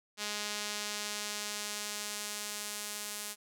sawtooth tone with band-pass filter sweep, 208.4 Hz, G#3, 6 cents sharp, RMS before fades -39 dBFS, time 0.17-3.36 s, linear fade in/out 50 ms, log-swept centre 5100 to 10000 Hz, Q 0.8, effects none

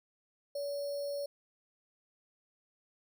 sine tone with sample-and-hold, 569 Hz, C#5, 45 cents sharp, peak -34 dBFS, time 0.55-1.26 s, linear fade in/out 5 ms, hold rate 4900 Hz, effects none

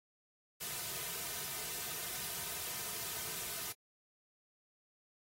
white noise with comb filter, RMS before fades -41 dBFS, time 0.6-3.73 s, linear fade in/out 20 ms, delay 3.6 ms, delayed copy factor -0.7, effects AAC 48 kbps

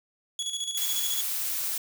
25% pulse tone with tremolo, 3369 Hz, G#7, 24 cents sharp, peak -24 dBFS, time 0.39-1.21 s, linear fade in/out 2 ms, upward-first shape square, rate 14 Hz, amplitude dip 55%
blue noise, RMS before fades -30 dBFS, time 0.77-1.78 s, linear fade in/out 5 ms
effects none

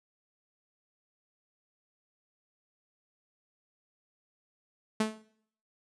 sawtooth tone with exponential decay, 217.4 Hz, A3, 21 cents flat, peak -19 dBFS, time 5-5.22 s, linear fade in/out 5 ms, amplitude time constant 47 ms, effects noise-tail reverb RT60 0.6 s tail -17 dB re dry + resampled to 24000 Hz

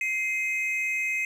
triangle tone pair together, 2093 / 2534 Hz, C7 / D#7, 0 / +31 cents, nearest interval minor third, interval 331 cents, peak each -27 / -26 dBFS, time 0.01-1.25 s, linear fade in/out 2 ms, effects none

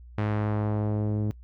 sawtooth tone with low-pass filter sweep, 105.6 Hz, G#2, 29 cents sharp, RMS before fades -27 dBFS, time 0.18-1.31 s, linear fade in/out 0 ms, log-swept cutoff 2200 to 330 Hz, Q 0.91, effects noise-tail reverb RT60 0.1 s tail -23 dB re dry + added 60 Hz sine -44 dBFS peak until 1.43 s

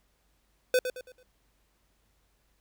square tone with echo, 505 Hz, B4, 39 cents sharp, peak -21 dBFS, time 0.74-0.79 s, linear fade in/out 2 ms, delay 110 ms, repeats 4, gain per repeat -9 dB, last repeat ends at 1.23 s, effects added 50 Hz sine -70 dBFS peak until 2.6 s + pink hiss -72 dBFS RMS until 2.6 s

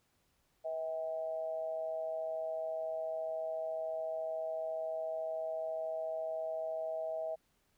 sine tone with amplitude modulation, 642 Hz, E5, 46 cents flat, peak -32 dBFS, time 0.64-7.36 s, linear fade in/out 20 ms, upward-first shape sine, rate 154 Hz, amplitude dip 65%, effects pink hiss -75 dBFS RMS until 7.77 s

